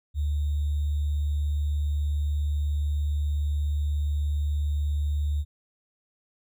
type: tone with sample-and-hold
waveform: sine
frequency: 73.6 Hz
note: D2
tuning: 4 cents sharp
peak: -23 dBFS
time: 0.14-5.45 s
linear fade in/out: 50 ms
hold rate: 3675 Hz
effects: none